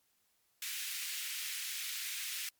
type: high-pass noise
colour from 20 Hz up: pink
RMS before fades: -40 dBFS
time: 0.62-2.49 s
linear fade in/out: 2 ms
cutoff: 2000 Hz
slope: 24 dB/octave
effects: white hiss -75 dBFS RMS until 2.59 s + MP3 96 kbps